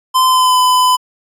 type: tone with pitch glide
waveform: square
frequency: 1030 to 1007.6 Hz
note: C6 to B5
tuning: -28 to +34 cents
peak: -9 dBFS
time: 0.14-0.97 s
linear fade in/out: 20 ms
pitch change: -38 cents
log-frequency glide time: 0.26-0.58 s
effects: resampled to 32000 Hz